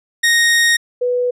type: tone pair in turn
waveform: sawtooth / sine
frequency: 1864 / 493.1 Hz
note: A#6 / B4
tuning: -1 / -3 cents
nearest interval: octave + major seventh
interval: 2302 cents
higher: first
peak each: -7 / -14 dBFS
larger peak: first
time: 0.23-0.77 / 1.01-1.31 s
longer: first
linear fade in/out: 10 ms
effects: low-pass 11000 Hz 12 dB/octave